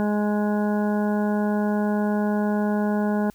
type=harmonic tone; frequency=208.6 Hz; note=G#3; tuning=8 cents sharp; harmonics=1 / 2 / 3 / 4 / 5 / 7 / 8; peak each=-21 / -29 / -30 / -32 / -38 / -37 / -43 dBFS; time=0-3.3 s; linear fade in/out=0 ms; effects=added 50 Hz sine -58 dBFS peak until 3.34 s + white hiss -58 dBFS RMS until 3.34 s